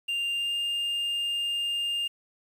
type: tone with pitch glide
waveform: triangle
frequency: 2794 to 2810 Hz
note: F7 to F7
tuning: 0 to +10 cents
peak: -25 dBFS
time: 0.08-2.08 s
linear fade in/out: 10 ms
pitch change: +10 cents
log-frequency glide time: 0.34-0.55 s
effects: 9-bit